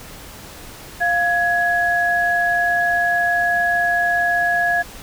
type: tone pair together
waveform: sine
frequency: 698.5 / 1673.8 Hz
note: F5 / G#6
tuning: 0 / +13 cents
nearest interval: octave + minor third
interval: 1513 cents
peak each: -19 / -17 dBFS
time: 1-4.83 s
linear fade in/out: 20 ms
effects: pink hiss -38 dBFS RMS until 5.02 s